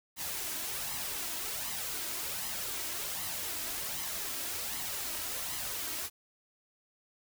white noise with flanger, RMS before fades -37 dBFS, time 0.16-6.1 s, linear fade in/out 50 ms, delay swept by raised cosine 0.98 to 3.18 ms, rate 1.3 Hz, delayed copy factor +0.5, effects none

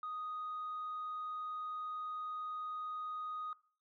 sine tone, 1244.5 Hz, D#6, in tune, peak -38 dBFS, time 0.03-3.53 s, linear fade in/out 2 ms, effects noise-tail reverb RT60 0.4 s tail -20 dB re dry + tanh soft clip ceiling -36 dBFS

